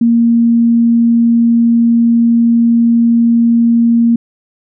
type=tone; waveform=sine; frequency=233.1 Hz; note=A#3; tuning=in tune; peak=-6 dBFS; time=0.01-4.16 s; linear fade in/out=5 ms; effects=none